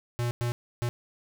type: tone bursts at uneven times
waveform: square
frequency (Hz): 120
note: B2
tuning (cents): -49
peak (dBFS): -27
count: 3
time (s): 0.19-0.31 / 0.41-0.52 / 0.82-0.89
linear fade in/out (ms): 0
effects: none